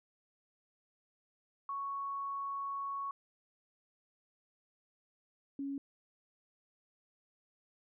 sine tone pair in turn, 1110 / 277.5 Hz, C#6 / C#4, +2 / +2 cents, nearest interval 2 octaves, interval 2400 cents, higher first, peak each -36 / -36 dBFS, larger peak neither, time 1.69-3.11 / 5.59-5.78 s, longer first, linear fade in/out 2 ms, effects none

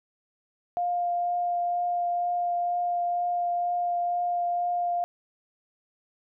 sine tone with vibrato, 703 Hz, F5, 11 cents sharp, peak -24 dBFS, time 0.77-5.04 s, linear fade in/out 0 ms, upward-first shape triangle, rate 2.1 Hz, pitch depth 10 cents each way, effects none

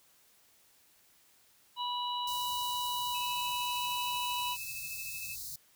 harmonic tone, 979 Hz, B5, 15 cents flat, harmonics 1 / 3 / 4, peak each -34 / -39 / -40 dBFS, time 1.76-4.57 s, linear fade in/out 50 ms
white band-stop noise, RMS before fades -42 dBFS, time 2.27-5.56 s, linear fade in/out 5 ms, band 160 to 3900 Hz, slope 96 dB/octave
sine tone with tremolo, 2609 Hz, E7, 18 cents flat, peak -39 dBFS, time 3.14-5.36 s, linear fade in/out 10 ms, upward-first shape triangle, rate 13 Hz, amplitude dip 65%
effects white hiss -65 dBFS RMS until 5.75 s

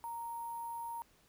sine tone with sample-and-hold, 932.3 Hz, A#5, in tune, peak -39 dBFS, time 0.04-1.02 s, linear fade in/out 0 ms, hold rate 11025 Hz, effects pink hiss -68 dBFS RMS until 1.28 s

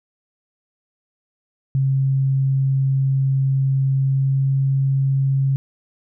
sine tone with pitch glide, 134.9 to 135.76 Hz, C#3 to C#3, -47 to -36 cents, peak -15 dBFS, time 1.75-5.56 s, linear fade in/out 0 ms, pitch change +11 cents, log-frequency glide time 3.96-4.54 s, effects none

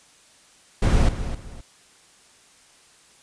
brown noise with echo, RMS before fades -17 dBFS, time 0.82-1.09 s, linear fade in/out 5 ms, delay 260 ms, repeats 2, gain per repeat -11 dB, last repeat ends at 1.61 s, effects white hiss -54 dBFS RMS until 3.22 s + resampled to 22050 Hz

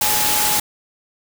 sine tone in noise, 845 Hz, G#5, 30 cents sharp, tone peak -24 dBFS, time 0.01-0.6 s, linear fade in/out 5 ms, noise white, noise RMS -18 dBFS, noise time 0.01-0.6 s, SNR -9 dB, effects none

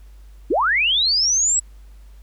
sine linear sweep, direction up, 246.9 to 7902 Hz, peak -15 dBFS, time 0.5-1.6 s, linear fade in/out 10 ms, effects added 50 Hz sine -40 dBFS peak until 2.22 s + pink hiss -59 dBFS RMS until 2.22 s

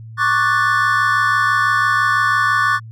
triangle chord, D major seventh, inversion third, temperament equal, 1108.7 / 1174.7 / 1480 / 1760 Hz, C#6 / D6 / F#6 / A6, 0 / 0 / 0 / 0 cents, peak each -17 dBFS, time 0.17-2.8 s, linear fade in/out 50 ms, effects added 112 Hz sine -32 dBFS peak until 2.91 s

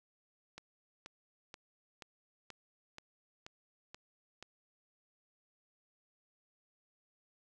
click train, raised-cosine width 0.2 ms, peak -30 dBFS, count 9, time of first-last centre 0.58-4.426 s, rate 2.08 Hz, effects none

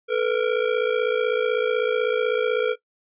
square ring-modulated tone, 466.2 Hz, A#4, in tune, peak -17 dBFS, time 0.08-2.76 s, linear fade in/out 50 ms, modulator 28 Hz, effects noise-tail reverb RT60 0.1 s tail -19 dB re dry + resampled to 8000 Hz

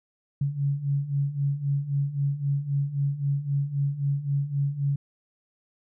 sine beating tone pair, 138.59 / 142.39 Hz, C#3 / C#3, 0 / +47 cents, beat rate 3.8 Hz, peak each -29 / -25 dBFS, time 0.41-4.96 s, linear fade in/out 5 ms, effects none

